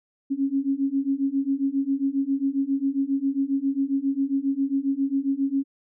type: beating tone pair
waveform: sine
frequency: 270.2 / 277.6 Hz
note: C#4 / C#4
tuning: -44 / +3 cents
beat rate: 7.4 Hz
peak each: -25 / -24 dBFS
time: 0.3-5.64 s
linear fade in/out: 20 ms
effects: none